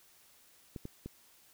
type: clicks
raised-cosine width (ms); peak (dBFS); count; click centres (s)
3; -28; 3; 0.762 / 0.854 / 1.06
effects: white hiss -63 dBFS RMS until 1.53 s